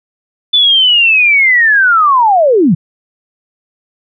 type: linear sweep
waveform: sine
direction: down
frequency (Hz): 3513 to 140.4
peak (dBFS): -5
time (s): 0.53-2.75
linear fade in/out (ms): 10
effects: none